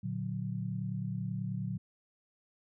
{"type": "chord", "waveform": "sine", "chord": "Bb augmented", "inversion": "none", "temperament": "equal", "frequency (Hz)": [116.54, 146.83, 185], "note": ["Bb2", "D3", "F#3"], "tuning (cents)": [0, 0, 0], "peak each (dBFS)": [-37, -39, -37], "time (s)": [0.03, 1.78], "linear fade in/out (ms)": 10, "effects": []}